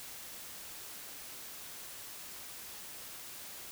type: silence
effects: white hiss -47 dBFS RMS until 3.71 s